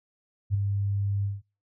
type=tone with ADSR envelope; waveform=sine; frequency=100 Hz; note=G2; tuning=35 cents sharp; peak=-19 dBFS; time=0.5-1.42 s; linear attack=43 ms; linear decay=11 ms; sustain=-5 dB; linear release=180 ms; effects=noise-tail reverb RT60 0.3 s tail -26 dB re dry